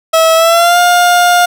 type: tone with pitch glide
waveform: 30% pulse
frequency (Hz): 649 to 707.7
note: E5 to F5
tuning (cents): -27 to +23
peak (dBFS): -3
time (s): 0.13-1.46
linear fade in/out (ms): 10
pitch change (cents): +150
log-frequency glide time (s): 0.35-0.79
effects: none